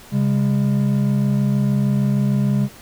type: tone pair together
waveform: triangle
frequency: 135.6 / 202.1 Hz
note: C#3 / G#3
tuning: -38 / -47 cents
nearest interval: perfect fifth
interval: 691 cents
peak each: -16 dBFS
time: 0.11-2.69 s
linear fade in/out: 50 ms
effects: pink hiss -43 dBFS RMS until 2.81 s